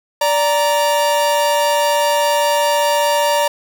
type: tone pair together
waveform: 45% pulse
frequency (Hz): 583.3 / 932.3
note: D5 / A#5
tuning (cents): -12 / 0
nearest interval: minor sixth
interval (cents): 812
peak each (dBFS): -16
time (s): 0.21-3.48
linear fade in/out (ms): 5
effects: none